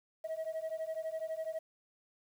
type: beating tone pair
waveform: sine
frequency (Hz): 635 / 647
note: D#5 / E5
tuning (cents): +35 / -32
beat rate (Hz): 12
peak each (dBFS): -37 / -37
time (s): 0.24-1.59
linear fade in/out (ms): 10
effects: tanh soft clip ceiling -33 dBFS + 10-bit